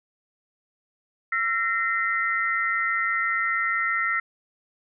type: tone cluster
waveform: sine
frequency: 1353 / 1849 / 2054 Hz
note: E6 / A#6 / C7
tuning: +45 / -15 / -33 cents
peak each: -26 / -26 / -27 dBFS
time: 1.32-4.2 s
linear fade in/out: 5 ms
effects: none